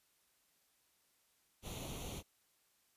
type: noise with comb filter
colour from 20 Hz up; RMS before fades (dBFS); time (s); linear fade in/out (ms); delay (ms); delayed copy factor
pink; -45; 1.62-2.23; 50; 0.3; +0.75
effects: white hiss -75 dBFS RMS until 2.96 s + resampled to 32000 Hz